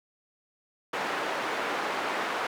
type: band-pass noise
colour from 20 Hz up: white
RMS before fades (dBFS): -31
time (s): 0.93-2.47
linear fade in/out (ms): 5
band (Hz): 340 to 1500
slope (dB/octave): 12
effects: none